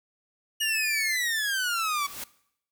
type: exponential sweep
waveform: sawtooth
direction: down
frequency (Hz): 2899 to 1126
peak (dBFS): -22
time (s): 0.6-2.07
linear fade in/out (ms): 10
type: tone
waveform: triangle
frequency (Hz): 1760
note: A6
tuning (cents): 0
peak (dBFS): -29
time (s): 0.61-1.17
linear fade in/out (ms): 10
type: noise with exponential growth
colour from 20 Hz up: white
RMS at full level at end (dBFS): -34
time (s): 1.68-2.24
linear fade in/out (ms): 5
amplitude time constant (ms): 120
effects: noise-tail reverb RT60 0.7 s tail -19 dB re dry